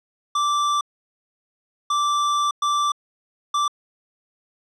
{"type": "tone bursts at uneven times", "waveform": "square", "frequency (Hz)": 1170, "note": "D6", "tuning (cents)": -7, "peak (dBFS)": -19, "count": 4, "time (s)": [[0.35, 0.81], [1.9, 2.51], [2.62, 2.92], [3.54, 3.68]], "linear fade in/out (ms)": 5, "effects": ["low-pass 6000 Hz 12 dB/octave"]}